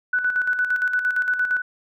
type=tone with tremolo; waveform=sine; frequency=1488 Hz; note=F#6; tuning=9 cents sharp; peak=-17 dBFS; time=0.13-1.62 s; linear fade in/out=5 ms; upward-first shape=square; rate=8.7 Hz; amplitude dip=55%; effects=none